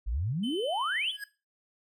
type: exponential sweep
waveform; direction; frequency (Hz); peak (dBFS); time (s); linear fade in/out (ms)
sine; up; 46.25 to 3573; -28; 0.06-1.12; 20
type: tone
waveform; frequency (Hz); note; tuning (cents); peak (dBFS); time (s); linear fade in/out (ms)
triangle; 3048; G7; -49; -35; 0.43-1.17; 10
type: tone with exponential growth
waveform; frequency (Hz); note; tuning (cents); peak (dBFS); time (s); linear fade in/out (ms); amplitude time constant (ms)
square; 1661.2; G#6; 0; -33; 1.12-1.24; 5; 26
effects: noise-tail reverb RT60 0.3 s tail -17 dB re dry